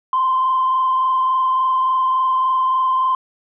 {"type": "tone with frequency modulation", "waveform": "sine", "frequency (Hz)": 1039, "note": "C6", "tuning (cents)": -12, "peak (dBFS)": -13, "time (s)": [0.13, 3.15], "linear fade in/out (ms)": 2, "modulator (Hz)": 23.5, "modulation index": 0.75, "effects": ["tanh soft clip ceiling -10 dBFS"]}